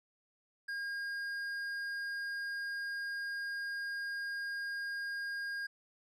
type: tone with tanh clipping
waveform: triangle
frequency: 1620 Hz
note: G#6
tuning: 43 cents flat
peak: -38 dBFS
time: 0.68-5.67 s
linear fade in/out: 10 ms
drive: 13 dB
effects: none